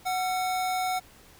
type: tone pair together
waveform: square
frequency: 740 / 1358 Hz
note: F#5 / F6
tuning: 0 / -49 cents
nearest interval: major seventh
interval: 1051 cents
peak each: -27 / -38 dBFS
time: 0.05-1 s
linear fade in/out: 20 ms
effects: pink hiss -54 dBFS RMS until 1.39 s